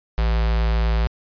square tone with notch filter, 56 Hz, A1, 31 cents sharp, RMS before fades -19 dBFS, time 0.18-1.07 s, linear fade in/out 0 ms, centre 260 Hz, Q 1.2, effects resampled to 11025 Hz

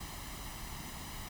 pink noise with comb filter, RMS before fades -44 dBFS, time 0-1.29 s, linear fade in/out 10 ms, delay 1 ms, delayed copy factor +0.6, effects none

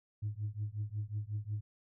sine tone with tremolo, 105.2 Hz, G#2, 23 cents sharp, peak -30 dBFS, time 0.22-1.61 s, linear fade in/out 10 ms, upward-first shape triangle, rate 5.5 Hz, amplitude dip 100%, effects tanh soft clip ceiling -30 dBFS

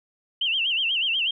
sine tone with vibrato, 2928 Hz, F#7, 19 cents flat, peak -21 dBFS, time 0.41-1.31 s, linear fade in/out 5 ms, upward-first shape sine, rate 8.2 Hz, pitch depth 170 cents each way, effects none

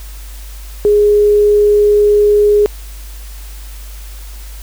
sine tone, 415.3 Hz, G#4, in tune, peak -6 dBFS, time 0.85-2.66 s, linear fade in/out 0 ms, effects added 50 Hz sine -27 dBFS peak until 4.62 s + white hiss -38 dBFS RMS until 4.62 s

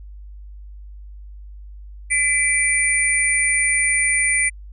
sine tone cluster, 2010 / 2337 / 9080 Hz, B6 / D7 / C#9, +30 / -9 / +41 cents, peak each -20 dBFS, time 2.1-4.5 s, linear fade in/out 20 ms, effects added 50 Hz sine -35 dBFS peak until 4.72 s

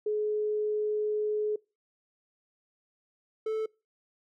sine / triangle tone pair in turn, 423.7 / 437.9 Hz, G#4 / A4, +35 / -8 cents, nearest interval minor second, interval 57 cents, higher second, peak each -26 dBFS, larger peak neither, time 0.06-1.56 / 3.46-3.66 s, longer first, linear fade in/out 5 ms, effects noise-tail reverb RT60 0.3 s tail -25 dB re dry

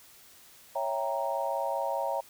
sine chord, C# diminished seventh, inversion none, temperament equal, 554.4 / 659.3 / 784 / 932.3 Hz, C#5 / E5 / G5 / Bb5, 0 / 0 / 0 / 0 cents, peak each -33 / -34 / -35 / -33 dBFS, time 0.75-2.21 s, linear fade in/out 10 ms, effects white hiss -55 dBFS RMS until 2.29 s

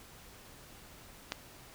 click, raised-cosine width 0.2 ms, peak -16 dBFS, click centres 1.321 s, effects pink hiss -54 dBFS RMS until 1.74 s

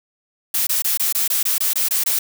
blue noise bursts, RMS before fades -19 dBFS, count 11, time 0.54-2.19 s, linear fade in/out 5 ms, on 130 ms, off 22 ms, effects none

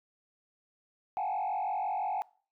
sine tone with frequency modulation, 790 Hz, G5, 13 cents sharp, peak -28 dBFS, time 1.17-2.22 s, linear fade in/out 0 ms, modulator 45.9 Hz, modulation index 1.7, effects noise-tail reverb RT60 0.4 s tail -23 dB re dry + tanh soft clip ceiling -27 dBFS

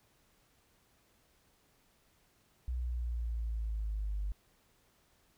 sine linear sweep, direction down, 62.3 to 49.31 Hz, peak -32 dBFS, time 2.68-4.32 s, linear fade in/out 0 ms, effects tanh soft clip ceiling -28 dBFS + pink hiss -70 dBFS RMS until 5.37 s

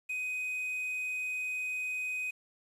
triangle tone with quantisation, 2506 Hz, D#7, 12 cents sharp, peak -31 dBFS, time 0.09-2.31 s, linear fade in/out 10 ms, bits 9, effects resampled to 32000 Hz

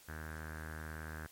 sawtooth tone with low-pass filter, 78.4 Hz, D#2, 14 cents sharp, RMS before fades -45 dBFS, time 0.08-1.27 s, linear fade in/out 10 ms, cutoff 1600 Hz, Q 7.9, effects white hiss -60 dBFS RMS until 1.31 s + MP3 64 kbps

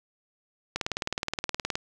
click train, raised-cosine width 0.2 ms, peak -11 dBFS, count 20, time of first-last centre 0.76-1.755 s, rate 19.1 Hz, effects none

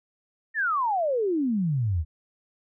sine exponential sweep, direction down, 1864.7 to 73.42 Hz, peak -22 dBFS, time 0.54-2.05 s, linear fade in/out 50 ms, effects none

